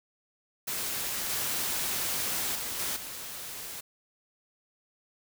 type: noise with level steps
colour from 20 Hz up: white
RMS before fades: -33 / -31 / -35 / -32 / -40 dBFS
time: 0.67-3.81 s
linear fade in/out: 10 ms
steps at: 1.29 / 2.55 / 2.79 / 2.96 s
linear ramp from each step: 5 ms
effects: none